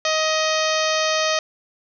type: harmonic tone with a mistuned harmonic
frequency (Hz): 628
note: D#5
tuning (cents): +16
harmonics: 1 / 2 / 3 / 4 / 5 / 6 / 7 / 8 / 9 / 10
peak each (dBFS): -22 / -25 / -27 / -28 / -29 / -30 / -30 / -31 / -32 / -32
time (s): 0.05-1.39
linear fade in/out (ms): 2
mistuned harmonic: 6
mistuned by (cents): -26
effects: none